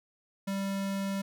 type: tone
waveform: square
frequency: 196 Hz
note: G3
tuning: in tune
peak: -31 dBFS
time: 0.47-1.22 s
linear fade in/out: 10 ms
effects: none